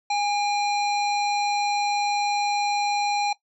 harmonic tone with a mistuned harmonic, 820 Hz, G#5, 22 cents flat, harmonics 1 / 3 / 5 / 7 / 9, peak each -22 / -30 / -32 / -37 / -42 dBFS, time 0.1-3.33 s, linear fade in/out 5 ms, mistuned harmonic 3, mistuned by -42 cents, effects noise-tail reverb RT60 0.1 s tail -18 dB re dry

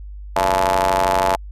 sawtooth ring-modulated tone, 92.5 Hz, F#2, in tune, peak -8 dBFS, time 0.36-1.36 s, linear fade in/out 5 ms, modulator 773 Hz, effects added 50 Hz sine -31 dBFS peak until 1.51 s + resampled to 32000 Hz

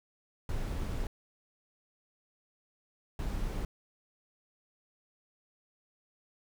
brown noise bursts at uneven times, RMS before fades -34 dBFS, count 2, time 0.49-1.07 / 3.19-3.65 s, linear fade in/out 2 ms, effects none

